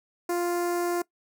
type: tone with notch filter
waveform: sawtooth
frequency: 349.2 Hz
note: F4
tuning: in tune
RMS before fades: -27 dBFS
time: 0.29-1.02 s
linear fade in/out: 5 ms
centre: 3300 Hz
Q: 0.65
effects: noise-tail reverb RT60 0.1 s tail -21 dB re dry